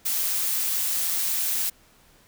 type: noise with amplitude modulation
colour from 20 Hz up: blue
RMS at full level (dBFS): -24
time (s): 0.05-1.7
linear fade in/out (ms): 10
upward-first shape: sine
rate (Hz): 173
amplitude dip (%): 30
effects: pink hiss -57 dBFS RMS until 2.27 s